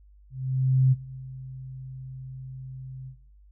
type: tone with ADSR envelope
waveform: sine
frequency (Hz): 130.81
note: C3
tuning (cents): 0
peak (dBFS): -15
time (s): 0.3-3.17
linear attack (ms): 620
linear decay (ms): 29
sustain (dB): -21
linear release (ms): 94
effects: noise-tail reverb RT60 0.5 s tail -18 dB re dry + added 50 Hz sine -51 dBFS peak until 3.51 s